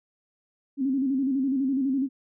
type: tone with vibrato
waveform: sine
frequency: 268.2 Hz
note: C4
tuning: 43 cents sharp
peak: -22 dBFS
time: 0.77-2.09 s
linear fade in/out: 50 ms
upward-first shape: square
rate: 12 Hz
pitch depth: 67 cents each way
effects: none